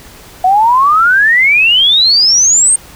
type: exponential sweep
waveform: sine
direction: up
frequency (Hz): 723 to 8780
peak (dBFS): -5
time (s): 0.44-2.76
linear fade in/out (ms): 5
effects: pink hiss -36 dBFS RMS until 2.95 s